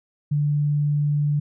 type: tone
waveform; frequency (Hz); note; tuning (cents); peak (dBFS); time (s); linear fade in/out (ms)
sine; 146.83; D3; 0; -18; 0.31-1.4; 10
effects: none